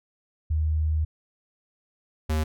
sine / square tone pair in turn, 77.78 / 77.78 Hz, D#2 / D#2, 0 / 0 cents, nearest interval unison, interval 0 cents, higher neither, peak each -21 / -23 dBFS, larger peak first, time 0.5-1.05 / 2.29-2.44 s, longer first, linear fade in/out 10 ms, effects none

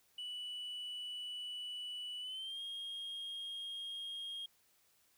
sine tone with pitch glide, 2960 to 3247 Hz, F#7 to G#7, 0 to -40 cents, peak -39 dBFS, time 0.18-4.46 s, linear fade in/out 5 ms, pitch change +160 cents, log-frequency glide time 2.2-2.61 s, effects tanh soft clip ceiling -40 dBFS + white hiss -72 dBFS RMS until 5.17 s

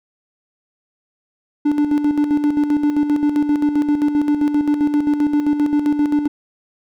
triangle tone with tremolo, 294.2 Hz, D4, 3 cents sharp, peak -10 dBFS, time 1.65-6.28 s, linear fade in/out 10 ms, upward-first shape square, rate 7.6 Hz, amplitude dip 55%, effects none

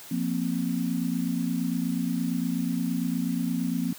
sine chord, F suspended fourth, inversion none, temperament equal, 174.61 / 233.1 / 261.6 Hz, F3 / Bb3 / C4, 0 / 0 / 0 cents, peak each -29 dBFS, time 0.11-3.93 s, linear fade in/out 5 ms, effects white hiss -45 dBFS RMS until 3.98 s + high-pass 100 Hz 12 dB/octave

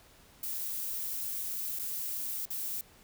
violet noise with dropouts, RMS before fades -36 dBFS, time 0.43-2.81 s, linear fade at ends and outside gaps 2 ms, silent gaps 1.789-1.795 / 2.454-2.503 s, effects pink hiss -59 dBFS RMS until 3.03 s

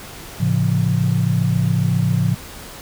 sine chord, A augmented, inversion none, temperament just, 110 / 137.5 / 171.88 Hz, A2 / C#3 / E#3, 0 / -14 / -27 cents, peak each -19 dBFS, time 0.4-2.35 s, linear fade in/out 10 ms, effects pink hiss -36 dBFS RMS until 2.81 s

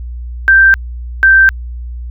sine tone pair in turn, 1568 / 1562.5 Hz, G6 / G6, 0 / -6 cents, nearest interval unison, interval 6 cents, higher first, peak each -3 dBFS, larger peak neither, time 0.48-0.74 / 1.23-1.49 s, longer neither, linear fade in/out 0 ms, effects added 60 Hz sine -21 dBFS peak until 2.1 s

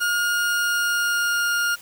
40% pulse tone with pitch glide, 1426 to 1415.3 Hz, F6 to F6, +36 to +23 cents, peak -19 dBFS, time 0-1.76 s, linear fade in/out 20 ms, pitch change -13 cents, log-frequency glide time 0.34-1.48 s, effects white hiss -45 dBFS RMS until 1.81 s

